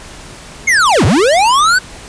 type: linear two-way sweep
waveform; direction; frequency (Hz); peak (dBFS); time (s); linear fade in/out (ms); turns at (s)
square; down then up; 2217 to 76.7 to 1547; -8; 0.67-1.79; 10; 1.05
effects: pink hiss -33 dBFS RMS until 2.08 s + resampled to 22050 Hz